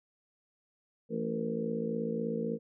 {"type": "harmonic tone with a mistuned harmonic", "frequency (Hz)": 56, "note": "A1", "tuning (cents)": 31, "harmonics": [3, 4, 5, 6, 7, 8, 9], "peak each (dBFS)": [-39, -35, -44, -44, -46, -35, -42], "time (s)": [1.09, 2.59], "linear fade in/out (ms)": 50, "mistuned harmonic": 8, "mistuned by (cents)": 48, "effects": []}